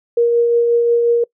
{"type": "tone with tremolo", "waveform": "sine", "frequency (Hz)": 471.3, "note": "A#4", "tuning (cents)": 19, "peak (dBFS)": -9, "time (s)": [0.17, 1.24], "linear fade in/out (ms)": 5, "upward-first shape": "triangle", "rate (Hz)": 5.6, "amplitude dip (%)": 30, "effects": ["noise-tail reverb RT60 0.1 s tail -24 dB re dry"]}